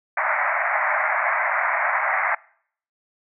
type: band-pass noise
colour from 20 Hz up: white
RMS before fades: -22 dBFS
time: 0.17-2.35 s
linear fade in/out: 5 ms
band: 600 to 2200 Hz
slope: 96 dB/octave
effects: noise-tail reverb RT60 0.6 s tail -24 dB re dry